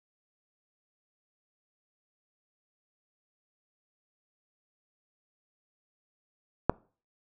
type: click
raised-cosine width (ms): 1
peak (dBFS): -6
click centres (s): 6.696
effects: noise-tail reverb RT60 0.4 s tail -25 dB re dry